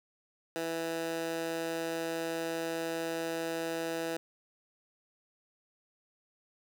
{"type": "tone with high-pass filter", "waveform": "15% pulse", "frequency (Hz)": 164.81, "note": "E3", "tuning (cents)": 0, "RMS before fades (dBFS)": -35, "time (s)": [0.56, 4.17], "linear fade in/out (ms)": 0, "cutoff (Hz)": 380, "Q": 1.1, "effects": []}